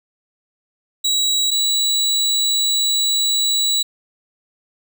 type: tone pair in turn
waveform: 30% pulse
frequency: 3885 / 3923 Hz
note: B7 / B7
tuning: -29 / -12 cents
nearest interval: unison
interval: 17 cents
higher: second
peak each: -13 dBFS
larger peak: neither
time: 1.04-1.51 / 1.51-3.83 s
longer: second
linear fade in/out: 10 ms
effects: none